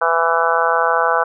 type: harmonic tone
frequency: 166.2 Hz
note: E3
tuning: 15 cents sharp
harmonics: 3 / 4 / 5 / 6 / 7 / 8 / 9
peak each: -21 / -21 / -21 / -21 / -21 / -21 / -21 dBFS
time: 0.01-1.24 s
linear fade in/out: 10 ms
effects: none